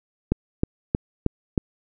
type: click train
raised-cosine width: 3 ms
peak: -6 dBFS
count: 5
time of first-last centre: 0.32-1.578 s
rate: 3.18 Hz
effects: none